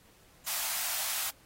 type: high-pass noise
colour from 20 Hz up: white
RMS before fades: -33 dBFS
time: 0.46-1.31 s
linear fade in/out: 20 ms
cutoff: 620 Hz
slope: 96 dB/octave
effects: pink hiss -61 dBFS RMS until 1.45 s + AAC 48 kbps